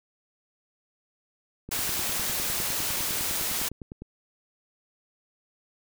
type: click train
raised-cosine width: 3 ms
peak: -26 dBFS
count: 24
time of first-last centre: 1.69-4.02 s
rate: 9.87 Hz
type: noise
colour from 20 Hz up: white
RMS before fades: -29 dBFS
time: 1.71-3.69 s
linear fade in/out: 10 ms
effects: none